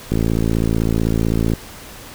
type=click train; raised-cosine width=3 ms; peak=-5 dBFS; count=80; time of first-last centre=0.12-1.536 s; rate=55.8 Hz; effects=pink hiss -37 dBFS RMS until 2.14 s